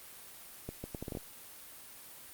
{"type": "accelerating click train", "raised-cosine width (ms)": 2, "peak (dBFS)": -25, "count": 8, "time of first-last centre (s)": [0.69, 1.172], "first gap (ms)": 150, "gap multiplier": 0.72, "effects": ["white hiss -51 dBFS RMS until 2.33 s", "Opus 32 kbps"]}